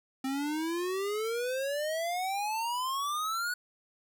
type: exponential sweep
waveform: square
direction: up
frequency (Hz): 261.6 to 1480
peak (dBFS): -31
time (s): 0.24-3.54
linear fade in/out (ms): 5
effects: 12-bit